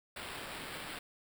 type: noise with sample-and-hold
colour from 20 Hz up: white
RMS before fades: -44 dBFS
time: 0.16-0.99 s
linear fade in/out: 5 ms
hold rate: 6300 Hz
effects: none